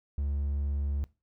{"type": "tone", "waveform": "triangle", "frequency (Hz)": 71.1, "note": "C#2", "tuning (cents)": 45, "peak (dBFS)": -26, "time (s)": [0.18, 1.04], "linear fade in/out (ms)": 0, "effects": ["noise-tail reverb RT60 0.3 s tail -21 dB re dry"]}